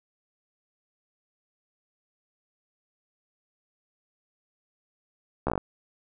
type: slowing click train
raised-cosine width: 1 ms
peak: -12 dBFS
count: 7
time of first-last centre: 5.47-5.578 s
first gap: 14 ms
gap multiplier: 1.1
effects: none